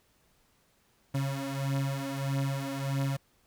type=beating tone pair; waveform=35% pulse; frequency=136.6 / 138.2 Hz; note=C#3 / C#3; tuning=-25 / -5 cents; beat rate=1.6 Hz; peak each=-30 / -32 dBFS; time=1.14-3.17 s; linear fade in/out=10 ms; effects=pink hiss -68 dBFS RMS until 3.46 s